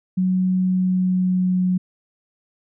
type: tone with pitch glide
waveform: sine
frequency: 185 to 182.98 Hz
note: F#3 to F#3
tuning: 0 to -19 cents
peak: -16 dBFS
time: 0.17-1.78 s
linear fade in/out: 10 ms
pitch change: -19 cents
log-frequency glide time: 0.59-1.65 s
effects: none